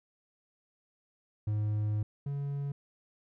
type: tone pair in turn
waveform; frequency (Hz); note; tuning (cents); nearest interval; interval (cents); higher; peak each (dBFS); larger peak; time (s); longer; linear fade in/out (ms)
triangle; 105.8 / 141.23; G#2 / C#3; +33 / +33; perfect fourth; 500; second; -26 / -30; first; 1.47-2.03 / 2.26-2.72; first; 5
effects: none